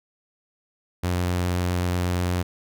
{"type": "tone", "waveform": "sawtooth", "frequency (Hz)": 89.2, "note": "F2", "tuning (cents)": 37, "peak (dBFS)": -18, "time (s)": [1.03, 2.43], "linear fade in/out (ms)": 10, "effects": []}